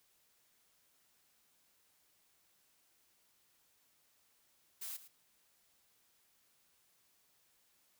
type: noise with echo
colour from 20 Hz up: blue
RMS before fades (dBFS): -44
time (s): 4.81-4.97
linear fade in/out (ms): 10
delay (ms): 110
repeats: 1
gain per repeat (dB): -14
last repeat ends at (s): 5.08
effects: white hiss -73 dBFS RMS until 7.99 s